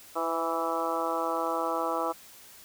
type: harmonic tone with a mistuned harmonic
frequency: 164.81 Hz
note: E3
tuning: in tune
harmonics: 2 / 3 / 4 / 5 / 6 / 7 / 8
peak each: -36 / -34 / -34 / -35 / -35 / -34 / -35 dBFS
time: 0.15-2.13 s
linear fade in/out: 20 ms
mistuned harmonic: 3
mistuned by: +19 cents
effects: white hiss -51 dBFS RMS until 2.64 s

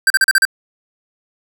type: tone bursts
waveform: square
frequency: 1568 Hz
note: G6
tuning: in tune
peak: -9 dBFS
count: 6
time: 0.07-0.452 s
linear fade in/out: 2 ms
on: 32 ms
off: 38 ms
effects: none

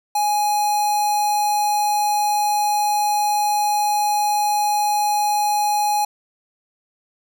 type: tone with notch filter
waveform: square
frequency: 833 Hz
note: G#5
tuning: 5 cents sharp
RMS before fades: -19 dBFS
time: 0.15-6.05 s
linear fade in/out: 5 ms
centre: 2200 Hz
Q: 1.4
effects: 9-bit

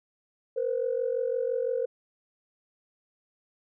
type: tone pair together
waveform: sine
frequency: 469 / 514.9 Hz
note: A#4 / C5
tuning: +11 / -28 cents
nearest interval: major second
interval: 161 cents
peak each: -28 dBFS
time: 0.56-1.86 s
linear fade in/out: 10 ms
effects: tanh soft clip ceiling -18 dBFS

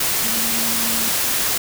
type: tone in noise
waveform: sine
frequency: 228.3 Hz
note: A#3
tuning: 36 cents flat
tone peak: -29 dBFS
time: 0.24-1.09 s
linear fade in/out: 5 ms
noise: white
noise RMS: -20 dBFS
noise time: 0-1.58 s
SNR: -12 dB
effects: none

